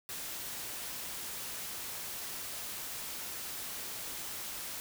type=noise; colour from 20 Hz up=white; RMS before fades=-41 dBFS; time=0.09-4.8 s; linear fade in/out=0 ms; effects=none